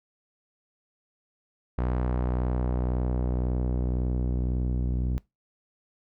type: tone with low-pass filter sweep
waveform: sawtooth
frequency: 61.9 Hz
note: B1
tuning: 5 cents sharp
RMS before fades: -27 dBFS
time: 1.78-5.18 s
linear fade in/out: 0 ms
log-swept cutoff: 1300 to 240 Hz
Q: 0.82
effects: noise-tail reverb RT60 0.2 s tail -22 dB re dry